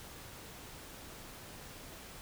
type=silence; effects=pink hiss -50 dBFS RMS until 2.21 s